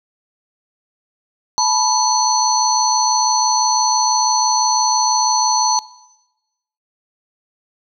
sine tone cluster, 863 / 989 / 4345 / 6060 Hz, A5 / B5 / C#8 / F#8, -34 / +2 / -35 / +40 cents, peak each -19 dBFS, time 1.58-5.79 s, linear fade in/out 0 ms, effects noise-tail reverb RT60 1.0 s tail -19 dB re dry

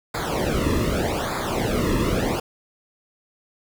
brown noise with flanger, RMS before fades -23 dBFS, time 0.14-2.4 s, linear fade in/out 5 ms, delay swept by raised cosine 0.34 to 1.34 ms, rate 0.83 Hz, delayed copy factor -0.95, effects none

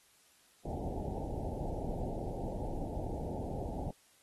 pink low-pass noise, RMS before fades -38 dBFS, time 0.65-3.91 s, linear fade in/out 2 ms, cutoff 860 Hz, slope 96 dB/octave, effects white hiss -66 dBFS RMS until 4.22 s + AAC 32 kbps

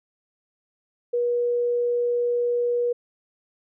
sine tone, 481.8 Hz, B4, 43 cents flat, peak -20 dBFS, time 1.13-2.93 s, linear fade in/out 10 ms, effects none

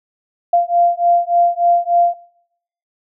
sine beating tone pair, 692 / 695.4 Hz, F5 / F5, -16 / -8 cents, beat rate 3.4 Hz, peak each -14 dBFS, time 0.53-2.14 s, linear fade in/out 5 ms, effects noise-tail reverb RT60 0.8 s tail -21 dB re dry

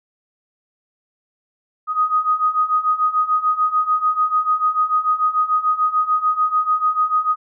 sine beating tone pair, 1244.5 / 1251.3 Hz, D#6 / D#6, 0 / +9 cents, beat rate 6.8 Hz, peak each -20 / -17 dBFS, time 1.87-7.36 s, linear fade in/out 50 ms, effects none

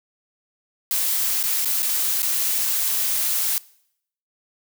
blue noise with dropouts, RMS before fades -22 dBFS, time 0.91-3.58 s, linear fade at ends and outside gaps 0 ms, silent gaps 1.429-1.438 / 1.648-1.656 / 1.822-1.829 / 2.22-2.229 s, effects noise-tail reverb RT60 0.7 s tail -22 dB re dry

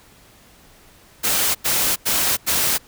white noise bursts, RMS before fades -19 dBFS, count 4, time 1.23-2.783 s, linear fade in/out 20 ms, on 320 ms, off 91 ms, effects pink hiss -50 dBFS RMS until 2.87 s

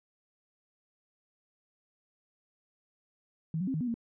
sine tone with pitch steps, 160.7 / 186.5 / 266.2 / 156.6 / 247.5 / 231.5 Hz, E3 / F#3 / C4 / D#3 / B3 / A#3, -44 / +14 / +30 / +11 / +4 / -12 cents, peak -29 dBFS, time 3.54-3.942 s, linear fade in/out 2 ms, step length 67 ms, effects none

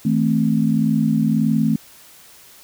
sine chord, A minor, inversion second, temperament equal with one note detuned, 160.68 / 220 / 261.6 Hz, E3 / A3 / C4, -44 / 0 / 0 cents, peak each -20 / -17 / -21 dBFS, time 0.05-1.76 s, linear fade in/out 5 ms, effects white hiss -46 dBFS RMS until 2.63 s

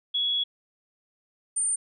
sine tone pair in turn, 3361 / 8973 Hz, G#7 / C#9, +20 / +20 cents, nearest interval octave + perfect fourth, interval 1700 cents, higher second, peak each -23 dBFS, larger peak neither, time 0.14-0.44 / 1.56-1.76 s, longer first, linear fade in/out 10 ms, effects none

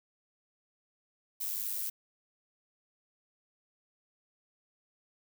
violet noise with amplitude modulation, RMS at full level -33 dBFS, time 1.4-1.9 s, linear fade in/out 10 ms, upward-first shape sine, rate 102 Hz, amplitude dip 55%, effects none

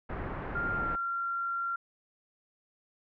pink low-pass noise, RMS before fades -37 dBFS, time 0.09-0.96 s, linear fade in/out 10 ms, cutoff 1800 Hz, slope 24 dB/octave
sine tone with pitch glide, 1396.9 to 1376.1 Hz, F6 to F6, 0 to -26 cents, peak -30 dBFS, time 0.55-1.76 s, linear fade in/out 5 ms, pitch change -26 cents, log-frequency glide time 0.75-0.86 s
effects none

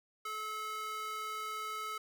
square tone with high-pass filter, 431.5 Hz, A4, 34 cents flat, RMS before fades -40 dBFS, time 0.25-1.98 s, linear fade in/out 5 ms, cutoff 1100 Hz, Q 2.6, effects none

